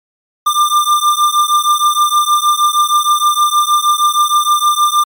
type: beating tone pair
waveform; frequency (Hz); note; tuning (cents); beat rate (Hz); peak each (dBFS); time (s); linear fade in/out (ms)
square; 1192 / 1198.4; D6 / D6; +25 / +35; 6.4; -13; 0.46-5.04; 10
effects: MP3 96 kbps